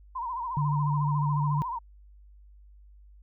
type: tone with vibrato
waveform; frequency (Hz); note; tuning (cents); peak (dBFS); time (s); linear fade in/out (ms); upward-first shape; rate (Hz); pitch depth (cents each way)
sine; 980; B5; -14; -30; 0.15-1.79; 10; sine; 14; 110
type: tone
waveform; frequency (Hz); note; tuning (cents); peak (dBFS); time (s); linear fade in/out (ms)
sine; 146.8; D3; 0; -24; 0.57-1.62; 0
effects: added 50 Hz sine -50 dBFS peak until 3.22 s